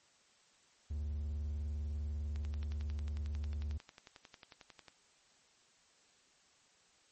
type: tone with vibrato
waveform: triangle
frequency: 73.42 Hz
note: D2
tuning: in tune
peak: -34 dBFS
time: 0.9-3.78 s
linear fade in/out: 10 ms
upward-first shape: sine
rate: 20 Hz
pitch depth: 160 cents each way
type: click train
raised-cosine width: 0.2 ms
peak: -34 dBFS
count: 29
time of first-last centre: 2.36-4.883 s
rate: 11.1 Hz
effects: white hiss -68 dBFS RMS until 7.11 s + MP3 32 kbps